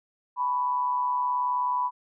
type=tone with amplitude modulation; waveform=sine; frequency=990 Hz; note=B5; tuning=4 cents sharp; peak=-21 dBFS; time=0.36-1.91 s; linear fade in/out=50 ms; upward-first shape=sine; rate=139 Hz; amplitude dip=50%; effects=none